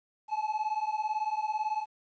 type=beating tone pair; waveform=triangle; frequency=850 / 868 Hz; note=G#5 / A5; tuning=+40 / -24 cents; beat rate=18 Hz; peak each=-30 dBFS; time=0.28-1.86 s; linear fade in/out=50 ms; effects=resampled to 16000 Hz + 11-bit